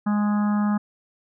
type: harmonic tone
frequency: 207.8 Hz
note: G#3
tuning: 1 cent sharp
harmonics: 1 / 3 / 4 / 5 / 6 / 7 / 8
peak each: -19 / -39 / -33 / -37 / -34 / -43 / -41 dBFS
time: 0.06-0.78 s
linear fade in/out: 10 ms
effects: none